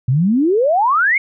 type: exponential sweep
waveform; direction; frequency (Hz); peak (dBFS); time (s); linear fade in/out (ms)
sine; up; 118.9 to 2234; -11; 0.08-1.18; 5
effects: none